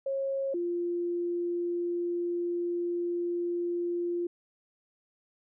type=tone pair in turn; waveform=sine; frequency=544 / 347.7 Hz; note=C#5 / F4; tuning=-33 / -8 cents; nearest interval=minor sixth; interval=775 cents; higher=first; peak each=-28 dBFS; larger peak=neither; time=0.06-0.54 / 0.54-4.27 s; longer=second; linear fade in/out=5 ms; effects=none